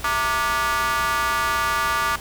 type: tone with high-pass filter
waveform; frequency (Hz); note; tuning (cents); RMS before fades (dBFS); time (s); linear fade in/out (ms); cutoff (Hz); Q
square; 130.81; C3; 0; -22; 0.04-2.16; 5; 1200; 3.7
effects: added 60 Hz sine -38 dBFS peak until 2.2 s + pink hiss -37 dBFS RMS until 2.2 s